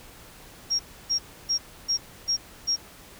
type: tone bursts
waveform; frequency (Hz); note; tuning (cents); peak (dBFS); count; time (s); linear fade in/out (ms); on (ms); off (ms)
sine; 5588; F8; 0; -21; 6; 0.7-2.764; 20; 94; 300
effects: pink hiss -48 dBFS RMS until 3.19 s